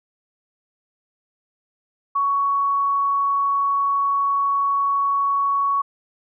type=tone; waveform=sine; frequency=1117 Hz; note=C#6; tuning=13 cents sharp; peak=-17 dBFS; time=2.15-5.82 s; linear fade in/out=10 ms; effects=none